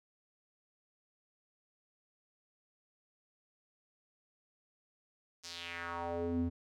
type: tone with band-pass filter sweep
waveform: square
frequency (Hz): 85.5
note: F2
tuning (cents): -36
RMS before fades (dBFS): -38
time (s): 5.43-6.5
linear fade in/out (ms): 20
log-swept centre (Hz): 5900 to 180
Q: 2.7
effects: none